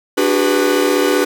45% pulse chord, G# half-diminished seventh, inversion second, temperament equal with one note detuned, 293.7 / 370 / 405.1 / 493.9 Hz, D4 / F#4 / G#4 / B4, 0 / 0 / -43 / 0 cents, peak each -18 dBFS, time 0.17-1.25 s, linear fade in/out 10 ms, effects none

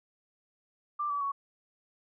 sine tone with pitch steps, 1182 / 1148.4 / 1115.7 Hz, D6 / D6 / C#6, +11 / -39 / +11 cents, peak -29 dBFS, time 0.99-1.32 s, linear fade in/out 10 ms, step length 110 ms, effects none

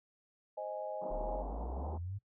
sine chord, Ab major, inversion first, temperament equal, 523.3 / 622.3 / 830.6 Hz, C5 / Eb5 / Ab5, 0 / 0 / 0 cents, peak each -44 / -40 / -43 dBFS, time 0.57-1.43 s, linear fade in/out 10 ms
white band-pass noise, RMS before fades -45 dBFS, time 1.01-1.98 s, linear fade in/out 10 ms, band 160 to 910 Hz, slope 48 dB/octave
sine exponential sweep, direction up, 33.64 to 103.3 Hz, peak -38 dBFS, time 1.1-2.19 s, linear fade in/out 20 ms
effects noise-tail reverb RT60 0.1 s tail -19 dB re dry

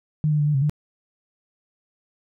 sine tone with pitch steps, 152.6 / 150 / 147.1 / 149.3 / 134.8 / 149.2 Hz, D#3 / D3 / D3 / D3 / C#3 / D3, -33 / +37 / +3 / +29 / -48 / +28 cents, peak -17 dBFS, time 0.24-0.696 s, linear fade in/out 0 ms, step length 76 ms, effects none

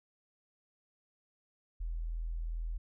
sine tone, 41.2 Hz, E1, in tune, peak -34 dBFS, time 1.8-2.78 s, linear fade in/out 10 ms, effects none

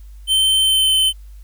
square tone with pitch glide, 3097 to 3067 Hz, G7 to G7, -22 to -38 cents, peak -13 dBFS, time 0.27-1.13 s, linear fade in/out 50 ms, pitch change -16 cents, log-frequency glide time 0.61-0.94 s, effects added 50 Hz sine -35 dBFS peak until 1.43 s + white hiss -58 dBFS RMS until 1.43 s

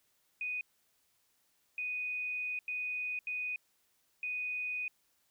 sine tone bursts at uneven times, 2486 Hz, D#7, 2 cents flat, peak -34 dBFS, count 5, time 0.41-0.61 / 1.78-2.59 / 2.68-3.19 / 3.27-3.56 / 4.23-4.88 s, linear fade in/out 2 ms, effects white hiss -74 dBFS RMS until 5.3 s

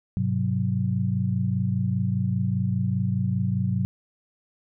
sine tone cluster, 102.4 / 127.4 / 185.3 Hz, G#2 / C3 / F#3, -24 / -46 / +3 cents, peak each -26 dBFS, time 0.17-3.85 s, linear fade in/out 0 ms, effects none

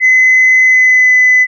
sine tone with pitch glide, 2032 to 2009 Hz, B6 to B6, +49 to +29 cents, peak -3 dBFS, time 0-1.47 s, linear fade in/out 50 ms, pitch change -20 cents, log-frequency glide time 0.64-1.13 s, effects tanh soft clip ceiling -1 dBFS

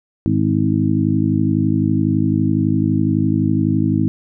harmonic tone with a mistuned harmonic, 51.91 Hz, G#1, in tune, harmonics 2 / 3 / 4 / 5 / 6, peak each -20 / -20 / -20 / -20 / -20 dBFS, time 0.26-4.08 s, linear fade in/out 0 ms, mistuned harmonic 6, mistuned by +34 cents, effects none

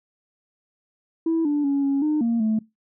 sine tone with pitch steps, 327.5 / 292.6 / 279.9 / 276.8 / 303.7 / 232.1 / 218.5 Hz, E4 / D4 / C#4 / C#4 / D#4 / A#3 / A3, -11 / -6 / +17 / -2 / -42 / -7 / -12 cents, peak -17 dBFS, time 1.26-2.59 s, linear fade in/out 5 ms, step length 190 ms, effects noise-tail reverb RT60 0.2 s tail -22 dB re dry + tanh soft clip ceiling -16 dBFS

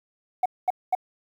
sine tone bursts, 740 Hz, F#5, in tune, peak -16 dBFS, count 3, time 0.43-0.951 s, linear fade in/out 5 ms, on 27 ms, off 220 ms, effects tanh soft clip ceiling -16 dBFS + 9-bit

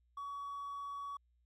triangle tone, 1129 Hz, C#6, 31 cents sharp, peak -38 dBFS, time 0.17-1.17 s, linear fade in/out 5 ms, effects tanh soft clip ceiling -36 dBFS + added 60 Hz sine -70 dBFS peak until 1.45 s

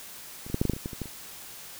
clicks, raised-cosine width 3 ms, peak -28 / -25 / -13 / -10 / -13 / -11 / -17 / -26 / -19 / -25 / -19 / -29 dBFS, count 12, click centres 0.465 / 0.5 / 0.544 / 0.615 / 0.653 / 0.697 / 0.735 / 0.765 / 0.859 / 0.932 / 1.017 / 1.057 s, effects white hiss -44 dBFS RMS until 1.79 s

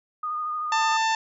sine tone with vibrato, 1229 Hz, D#6, 22 cents flat, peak -26 dBFS, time 0.23-0.97 s, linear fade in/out 5 ms, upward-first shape sine, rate 13 Hz, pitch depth 23 cents each way
harmonic tone, 890 Hz, A5, 20 cents sharp, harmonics 1 / 2 / 3 / 4 / 5 / 6 / 7 / 8, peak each -22 / -28 / -32 / -34 / -36 / -38 / -39 / -40 dBFS, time 0.72-1.15 s, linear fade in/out 2 ms
effects none

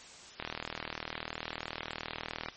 click train, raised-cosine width 0.3 ms, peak -19 dBFS, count 84, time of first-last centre 0.4-2.485 s, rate 39.8 Hz, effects white hiss -51 dBFS RMS until 2.56 s + MP3 32 kbps

